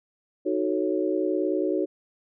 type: chord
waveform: sine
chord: D# half-diminished seventh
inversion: none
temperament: equal with one note detuned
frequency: 311.1 / 370 / 440 / 552.8 Hz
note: D#4 / F#4 / A4 / C#5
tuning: 0 / 0 / 0 / -5 cents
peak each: -27 / -26 / -31 / -30 dBFS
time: 0.45-1.86 s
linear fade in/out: 20 ms
effects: none